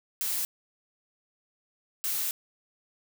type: noise bursts at uneven times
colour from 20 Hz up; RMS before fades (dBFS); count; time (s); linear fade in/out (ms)
blue; -30; 2; 0.21-0.45 / 2.04-2.31; 0
effects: none